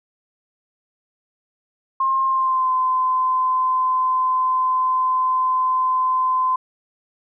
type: tone with pitch glide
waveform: sine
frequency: 1064 to 1028.4 Hz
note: C6 to C6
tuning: +29 to -30 cents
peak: -16 dBFS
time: 2-6.56 s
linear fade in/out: 5 ms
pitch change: -59 cents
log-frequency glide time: 2.25-2.72 s
effects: none